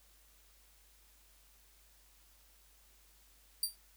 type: tone with exponential decay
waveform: 15% pulse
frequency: 4699 Hz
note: D8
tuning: in tune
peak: -21 dBFS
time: 3.63-3.76 s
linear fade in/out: 2 ms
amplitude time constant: 28 ms
effects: added 50 Hz sine -66 dBFS peak until 3.96 s + white hiss -66 dBFS RMS until 3.96 s